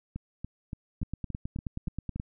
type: two click trains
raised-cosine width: 5 ms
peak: -21 / -23 dBFS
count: 12 / 8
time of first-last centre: 1.03-2.199 / 0.16-2.16 s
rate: 9.41 / 3.5 Hz
effects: none